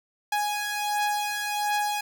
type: beating tone pair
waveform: sawtooth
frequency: 830.6 / 832 Hz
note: G#5 / G#5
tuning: 0 / +3 cents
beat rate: 1.4 Hz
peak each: -23 / -27 dBFS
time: 0.32-2.01 s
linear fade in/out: 5 ms
effects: none